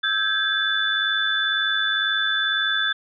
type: tone cluster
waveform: sine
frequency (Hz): 1310 / 1572 / 1674 / 3497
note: E6 / G6 / G#6 / A7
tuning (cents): -11 / +4 / +13 / -11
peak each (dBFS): -31 / -24 / -26 / -23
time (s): 0.03-2.93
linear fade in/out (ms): 10
effects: none